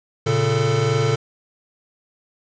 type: tone cluster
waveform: square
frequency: 115.8 / 138.6 / 444.4 Hz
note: A#2 / C#3 / A4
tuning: -11 / 0 / +17 cents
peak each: -22 dBFS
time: 0.26-1.16 s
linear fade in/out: 10 ms
effects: resampled to 16000 Hz + 7-bit